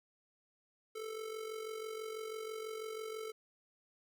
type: tone with amplitude modulation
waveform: square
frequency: 440 Hz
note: A4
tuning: in tune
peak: -39 dBFS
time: 0.95-3.32 s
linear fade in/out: 10 ms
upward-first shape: sine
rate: 46.1 Hz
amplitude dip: 60%
effects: none